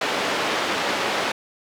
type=band-pass noise; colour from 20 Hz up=pink; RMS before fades=-24 dBFS; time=0.01-1.32 s; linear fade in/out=5 ms; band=390 to 3800 Hz; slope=12 dB/octave; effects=none